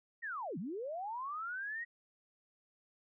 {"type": "linear two-way sweep", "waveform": "sine", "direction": "down then up", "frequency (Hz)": [1916, 150, 1916], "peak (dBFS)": -38, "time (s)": [0.22, 1.85], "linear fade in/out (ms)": 20, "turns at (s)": 0.58, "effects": []}